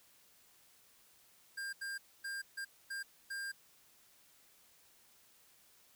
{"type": "tone bursts at uneven times", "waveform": "square", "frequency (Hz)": 1600, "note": "G6", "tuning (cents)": 35, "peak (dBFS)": -40, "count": 6, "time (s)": [[1.57, 1.73], [1.81, 1.98], [2.24, 2.42], [2.57, 2.65], [2.9, 3.03], [3.3, 3.52]], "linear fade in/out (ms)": 10, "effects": ["white hiss -66 dBFS RMS until 5.95 s"]}